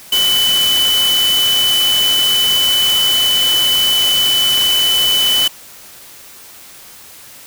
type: tone in noise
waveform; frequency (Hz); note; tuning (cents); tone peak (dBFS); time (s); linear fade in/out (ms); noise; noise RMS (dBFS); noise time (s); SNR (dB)
sine; 3000; F#7; +23; -11; 0.12-5.48; 5; white; -20; 0.12-5.48; +6
effects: white hiss -38 dBFS RMS until 7.46 s